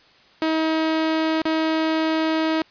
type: tone with dropouts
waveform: sawtooth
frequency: 318.4 Hz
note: D#4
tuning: 40 cents sharp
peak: -15 dBFS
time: 0.42-2.62 s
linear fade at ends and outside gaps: 1 ms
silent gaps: 1.418-1.454 s
effects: white hiss -53 dBFS RMS until 2.7 s + resampled to 11025 Hz